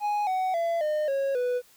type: tone with pitch steps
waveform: triangle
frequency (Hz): 830.6 / 748.6 / 674.7 / 608 / 548 / 493.9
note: G#5 / F#5 / E5 / D#5 / C#5 / B4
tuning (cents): 0 / +20 / +40 / -40 / -20 / 0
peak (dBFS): -22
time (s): 0-1.62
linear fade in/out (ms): 50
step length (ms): 270
effects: white hiss -58 dBFS RMS until 1.76 s